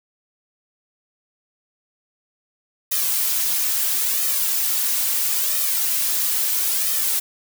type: noise with flanger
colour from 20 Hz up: blue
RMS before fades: -21 dBFS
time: 2.91-7.2 s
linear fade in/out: 10 ms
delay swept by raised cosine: 1.6 to 4.2 ms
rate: 0.75 Hz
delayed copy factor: +0.75
effects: none